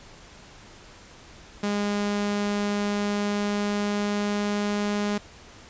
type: tone with pitch glide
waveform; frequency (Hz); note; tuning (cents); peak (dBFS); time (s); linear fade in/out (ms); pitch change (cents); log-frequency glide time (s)
sawtooth; 204.9 to 206.2; G#3 to G#3; -23 to -12; -20; 1.63-5.18; 5; +11; 2.83-5.06
effects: pink hiss -48 dBFS RMS until 5.69 s + resampled to 16000 Hz